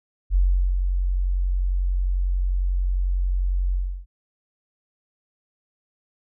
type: tone with ADSR envelope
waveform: sine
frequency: 45.57 Hz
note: F#1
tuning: 26 cents flat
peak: -14 dBFS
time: 0.3-4.06 s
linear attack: 52 ms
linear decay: 400 ms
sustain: -5 dB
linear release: 320 ms
effects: none